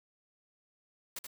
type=noise with echo; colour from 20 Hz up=white; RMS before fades=-40 dBFS; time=1.16-1.19 s; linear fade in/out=5 ms; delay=79 ms; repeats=1; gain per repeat=-4 dB; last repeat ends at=1.269 s; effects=none